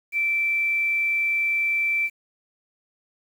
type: tone with quantisation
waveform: sine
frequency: 2335 Hz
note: D7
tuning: 11 cents flat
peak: -20 dBFS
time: 0.12-2.1 s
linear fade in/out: 50 ms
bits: 8
effects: none